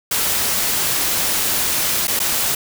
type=noise with dropouts; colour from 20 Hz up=white; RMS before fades=-19 dBFS; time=0.11-2.55 s; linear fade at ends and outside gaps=5 ms; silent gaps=2.072-2.079 / 2.193-2.2 s; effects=none